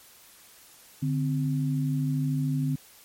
sine tone pair together, 146.4 / 259.5 Hz, D3 / C4, -5 / -14 cents, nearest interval minor seventh, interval 991 cents, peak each -25 / -29 dBFS, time 1.02-2.76 s, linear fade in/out 10 ms, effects white hiss -53 dBFS RMS until 3.04 s + MP3 64 kbps

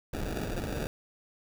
pink noise with sample-and-hold, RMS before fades -34 dBFS, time 0.13-0.87 s, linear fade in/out 2 ms, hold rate 1050 Hz, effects none

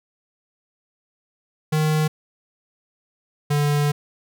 square tone pair in turn, 154.6 / 146.21 Hz, D#3 / D3, -11 / -7 cents, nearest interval minor second, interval 96 cents, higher first, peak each -18 dBFS, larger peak neither, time 1.72-2.08 / 3.5-3.92 s, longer second, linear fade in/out 10 ms, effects none

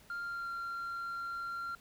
sine tone with pitch glide, 1396.9 to 1379.3 Hz, F6 to F6, 0 to -22 cents, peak -34 dBFS, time 0.1-1.75 s, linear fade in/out 2 ms, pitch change -22 cents, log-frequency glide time 0.22-0.5 s, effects tanh soft clip ceiling -36 dBFS + pink hiss -61 dBFS RMS until 1.8 s

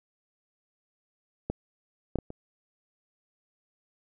clicks, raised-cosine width 2 ms, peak -16 / -14 / -19 / -26 dBFS, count 4, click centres 1.5 / 2.157 / 2.187 / 2.304 s, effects none

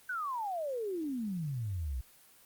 sine exponential sweep, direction down, 1538 to 59.4 Hz, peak -33 dBFS, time 0.09-2.01 s, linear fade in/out 5 ms, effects white hiss -60 dBFS RMS until 2.45 s + Opus 24 kbps

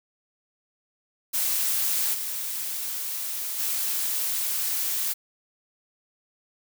blue noise with level steps, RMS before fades -25 / -31 / -27 dBFS, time 1.33-5.14 s, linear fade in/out 20 ms, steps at 2.13 / 3.58 s, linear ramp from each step 20 ms, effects none

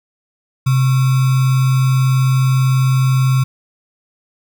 sine tone with sample-and-hold, 130.81 Hz, C3, in tune, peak -10 dBFS, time 0.66-3.44 s, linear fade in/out 10 ms, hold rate 1225 Hz, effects none

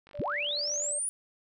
click train, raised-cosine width 0.3 ms, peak -37 dBFS, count 40, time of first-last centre 0.07-0.884 s, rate 47.9 Hz
sine tone, 584 Hz, D5, 10 cents flat, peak -38 dBFS, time 0.14-0.99 s, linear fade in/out 10 ms
sine linear sweep, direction up, 46.25 to 9920 Hz, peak -29 dBFS, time 0.19-1.09 s, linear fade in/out 0 ms
effects none

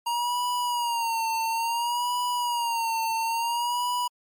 square tone with vibrato, 940 Hz, A#5, 14 cents sharp, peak -25 dBFS, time 0.06-4.08 s, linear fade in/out 10 ms, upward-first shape sine, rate 0.58 Hz, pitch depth 74 cents each way, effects MP3 96 kbps

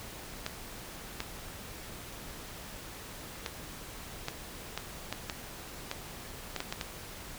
clicks, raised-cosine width 0.2 ms, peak -16 dBFS, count 12, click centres 0.464 / 1.204 / 3.462 / 4.284 / 4.776 / 5.126 / 5.298 / 5.914 / 6.563 / 6.604 / 6.725 / 6.812 s, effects pink hiss -45 dBFS RMS until 7.38 s

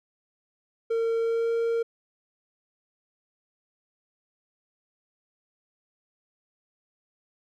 triangle tone with pitch glide, 456.9 to 461.7 Hz, A#4 to A#4, -35 to -17 cents, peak -21 dBFS, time 0.9-1.83 s, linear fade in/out 10 ms, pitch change +18 cents, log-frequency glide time 1.19-1.52 s, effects none

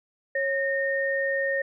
sine tone pair together, 547 / 1839.9 Hz, C#5 / A#6, -23 / -23 cents, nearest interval octave + major sixth, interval 2100 cents, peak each -26 dBFS, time 0.35-1.62 s, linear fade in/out 5 ms, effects none

